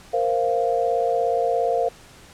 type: chord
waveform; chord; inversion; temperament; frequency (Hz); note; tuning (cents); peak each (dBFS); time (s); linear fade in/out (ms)
sine; Bb suspended second; none; equal with one note detuned; 466.2 / 523.3 / 695.2; Bb4 / C5 / F5; 0 / 0 / -8; -23 / -24 / -22; 0.13-1.89; 10
effects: pink hiss -47 dBFS RMS until 2.33 s + low-pass 10000 Hz 12 dB/octave